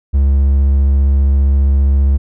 triangle tone with vibrato, 68.9 Hz, C#2, 10 cents flat, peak -6 dBFS, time 0.13-2.18 s, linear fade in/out 20 ms, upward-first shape square, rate 15 Hz, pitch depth 10 cents each way, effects none

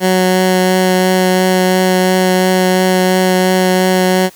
15% pulse tone with vibrato, 185 Hz, F#3, in tune, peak -3 dBFS, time 0-4.3 s, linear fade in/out 50 ms, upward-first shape triangle, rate 2.9 Hz, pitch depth 10 cents each way, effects white hiss -42 dBFS RMS until 4.35 s

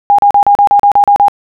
sine tone bursts, 813 Hz, G#5, 37 cents flat, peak -3 dBFS, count 10, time 0.1-1.283 s, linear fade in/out 0 ms, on 85 ms, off 37 ms, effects none

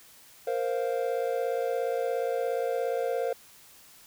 triangle chord, Bb suspended second, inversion none, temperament equal, 466.2 / 523.3 / 698.5 Hz, Bb4 / C5 / F5, 0 / 0 / 0 cents, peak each -28 / -28 / -32 dBFS, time 0.47-3.33 s, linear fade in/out 5 ms, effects white hiss -54 dBFS RMS until 4.06 s

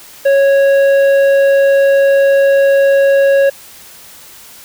triangle tone with tanh clipping, 552 Hz, C#5, 7 cents flat, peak -8 dBFS, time 0.25-3.5 s, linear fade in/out 10 ms, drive 13 dB, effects white hiss -37 dBFS RMS until 4.64 s

